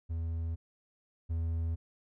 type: tone pair in turn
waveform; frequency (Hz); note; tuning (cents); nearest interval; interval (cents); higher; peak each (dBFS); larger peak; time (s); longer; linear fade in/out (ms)
triangle; 82.41 / 82.41; E2 / E2; 0 / 0; unison; 0; neither; -30 / -28; second; 0.09-0.56 / 1.29-1.76; neither; 20
effects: none